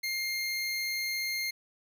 25% pulse tone, 2119 Hz, C7, 21 cents sharp, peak -27 dBFS, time 0.03-1.51 s, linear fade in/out 10 ms, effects 10-bit

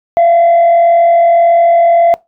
sine tone with frequency modulation, 682 Hz, F5, 41 cents flat, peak -3 dBFS, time 0.17-2.14 s, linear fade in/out 0 ms, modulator 41.7 Hz, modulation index 0.34, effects noise-tail reverb RT60 0.2 s tail -22 dB re dry + tanh soft clip ceiling -3 dBFS

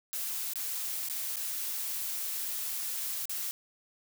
blue noise with dropouts, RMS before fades -35 dBFS, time 0.13-3.51 s, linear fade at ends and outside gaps 0 ms, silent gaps 0.535-0.557 / 1.086-1.098 / 1.359-1.368 / 3.255-3.295 s, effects none

